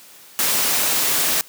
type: noise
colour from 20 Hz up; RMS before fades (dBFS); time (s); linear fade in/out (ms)
white; -19; 0.39-1.41; 0
effects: white hiss -45 dBFS RMS until 1.48 s + high-pass 150 Hz 12 dB/octave